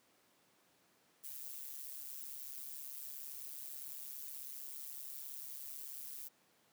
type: noise with amplitude modulation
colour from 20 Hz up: violet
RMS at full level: -44 dBFS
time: 1.23-6.29 s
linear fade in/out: 20 ms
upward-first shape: sine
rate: 138 Hz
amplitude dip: 80%
effects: pink hiss -71 dBFS RMS until 6.72 s + high-pass 200 Hz 12 dB/octave